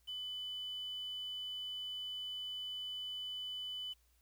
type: tone with quantisation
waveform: sine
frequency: 3000 Hz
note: F#7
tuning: 23 cents sharp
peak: -40 dBFS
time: 0.07-3.94 s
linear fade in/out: 20 ms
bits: 10
effects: added 60 Hz sine -70 dBFS peak until 4.21 s + white hiss -75 dBFS RMS until 4.21 s